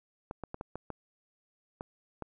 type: clicks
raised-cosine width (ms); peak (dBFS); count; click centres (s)
1; -24; 8; 0.311 / 0.437 / 0.544 / 0.611 / 0.756 / 0.903 / 1.809 / 2.223
effects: none